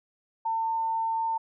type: tone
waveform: sine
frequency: 901 Hz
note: A5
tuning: 41 cents sharp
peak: -25 dBFS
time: 0.45-1.38 s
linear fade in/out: 10 ms
effects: none